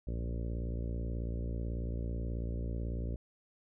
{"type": "harmonic tone with a mistuned harmonic", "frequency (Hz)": 58.27, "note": "A#1", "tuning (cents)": 0, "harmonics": [1, 2, 3, 4, 5, 6, 7, 8, 9, 10], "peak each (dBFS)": [-35, -41, -45, -47, -49, -51, -52, -53, -54, -55], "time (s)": [0.07, 3.16], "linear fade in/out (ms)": 5, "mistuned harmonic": 1, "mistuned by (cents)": 75, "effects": []}